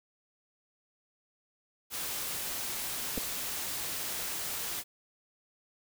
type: noise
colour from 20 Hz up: white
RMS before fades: -36 dBFS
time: 1.9-4.84 s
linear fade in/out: 50 ms
type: clicks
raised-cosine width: 2 ms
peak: -22 dBFS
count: 2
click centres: 3.176 / 3.18 s
effects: none